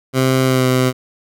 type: tone with pitch glide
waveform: 15% pulse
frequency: 130.9 to 128.21 Hz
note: C3 to C3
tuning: +1 to -35 cents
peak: -6 dBFS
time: 0.13-0.93 s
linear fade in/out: 50 ms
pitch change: -36 cents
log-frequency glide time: 0.44-0.67 s
effects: none